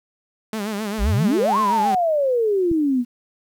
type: tone with vibrato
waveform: sawtooth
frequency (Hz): 210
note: G#3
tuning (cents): +19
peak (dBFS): -20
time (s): 0.53-1.95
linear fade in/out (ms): 2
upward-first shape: sine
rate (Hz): 7.6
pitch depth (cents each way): 97
type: exponential two-way sweep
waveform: sine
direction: up then down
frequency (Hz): 43.35 to 1108.7 to 234.7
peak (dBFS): -16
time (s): 0.98-3.05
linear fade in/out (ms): 50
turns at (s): 1.57
type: click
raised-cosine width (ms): 5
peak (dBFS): -17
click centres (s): 2.715
effects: 9-bit